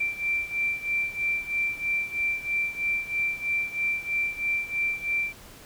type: beating tone pair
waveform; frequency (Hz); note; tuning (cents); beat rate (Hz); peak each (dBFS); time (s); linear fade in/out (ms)
sine; 2349 / 2352.1; D7 / D7; 0 / +2; 3.1; -27 / -30; 0-5.33; 10
effects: pink hiss -48 dBFS RMS until 5.65 s